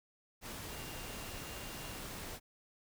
sine tone in noise, 2794 Hz, F7, in tune, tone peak -55 dBFS, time 0.66-2.02 s, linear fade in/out 50 ms, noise pink, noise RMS -45 dBFS, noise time 0.41-2.4 s, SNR -13 dB, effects none

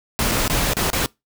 pink noise with dropouts, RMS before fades -20 dBFS, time 0.19-1.06 s, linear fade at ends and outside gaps 0 ms, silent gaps 0.314-0.318 / 0.479-0.498 / 0.734-0.768 / 0.902-0.931 s, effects noise-tail reverb RT60 0.2 s tail -24 dB re dry

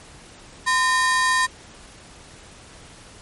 45% pulse ring-modulated tone, 1424 Hz, F6, 33 cents sharp, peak -14 dBFS, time 0.66-1.47 s, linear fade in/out 20 ms, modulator 401 Hz, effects pink hiss -45 dBFS RMS until 3.21 s + MP3 48 kbps

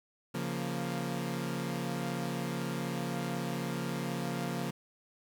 sawtooth chord, Bb minor, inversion first, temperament equal, 138.59 / 174.61 / 233.1 Hz, Db3 / F3 / Bb3, 0 / 0 / 0 cents, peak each -34 / -33 / -34 dBFS, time 0.34-4.71 s, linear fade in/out 10 ms, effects 11-bit

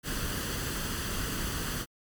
pink noise with comb filter, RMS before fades -33 dBFS, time 0.03-1.86 s, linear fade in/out 50 ms, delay 0.65 ms, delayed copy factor +0.55, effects MP3 96 kbps

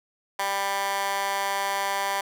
15% pulse tone with high-pass filter, 197.6 Hz, G3, 14 cents sharp, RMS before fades -27 dBFS, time 0.39-2.21 s, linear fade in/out 5 ms, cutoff 1000 Hz, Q 2.2, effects none

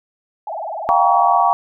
sine tone with vibrato, 740 Hz, F#5, in tune, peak -23 dBFS, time 0.47-1.41 s, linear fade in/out 2 ms, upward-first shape sine, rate 20 Hz, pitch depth 290 cents each way
sine chord, G half-diminished seventh, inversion third, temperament just, 705.6 / 784 / 940.8 / 1128.9 Hz, F5 / G5 / Bb5 / Db6, +18 / 0 / +16 / +31 cents, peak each -17 / -17 / -17 / -17 dBFS, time 0.89-1.53 s, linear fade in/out 0 ms
effects none

